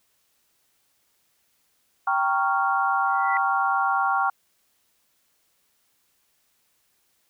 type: chord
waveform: sine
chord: G half-diminished seventh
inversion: none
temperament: equal with one note detuned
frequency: 784 / 932.3 / 1108.7 / 1388.9 Hz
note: G5 / Bb5 / Db6 / F6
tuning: 0 / 0 / 0 / -10 cents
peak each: -24 / -29 / -25 / -25 dBFS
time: 2.07-4.3 s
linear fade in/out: 5 ms
type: tone with exponential growth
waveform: sine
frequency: 1975.5 Hz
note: B6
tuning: in tune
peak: -23 dBFS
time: 3.05-3.37 s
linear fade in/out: 1 ms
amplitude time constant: 69 ms
effects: white hiss -68 dBFS RMS until 7.29 s